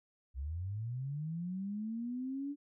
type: linear sweep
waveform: sine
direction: up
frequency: 61.74 to 290.5 Hz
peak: -36 dBFS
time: 0.34-2.56 s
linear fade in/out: 50 ms
effects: none